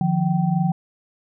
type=tone cluster; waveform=sine; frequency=152.3 / 175.5 / 772 Hz; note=D#3 / F3 / G5; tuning=-37 / +9 / -27 cents; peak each=-22 / -19 / -27 dBFS; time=0.01-0.72 s; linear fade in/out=2 ms; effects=none